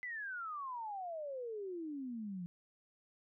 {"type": "exponential sweep", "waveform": "sine", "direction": "down", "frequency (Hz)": [2038, 170.3], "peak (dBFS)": -40, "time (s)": [0.03, 2.46], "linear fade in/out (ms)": 0, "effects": []}